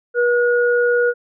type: tone pair together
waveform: sine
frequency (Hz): 482.5 / 1446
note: B4 / F#6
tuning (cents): -40 / -40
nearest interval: octave + perfect fifth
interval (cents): 1900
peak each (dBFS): -14 / -19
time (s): 0.14-1.14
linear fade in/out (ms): 50
effects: none